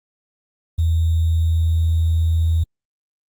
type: tone with sample-and-hold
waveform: sine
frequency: 82 Hz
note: E2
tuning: 9 cents flat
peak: -14 dBFS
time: 0.78-2.64 s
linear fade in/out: 10 ms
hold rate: 3675 Hz
effects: Opus 24 kbps